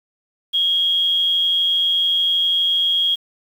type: tone with amplitude modulation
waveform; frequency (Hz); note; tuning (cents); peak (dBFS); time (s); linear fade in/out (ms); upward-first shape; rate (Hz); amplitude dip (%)
sine; 3276; G#7; -24; -13; 0.53-3.16; 20; sine; 173; 40
effects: 7-bit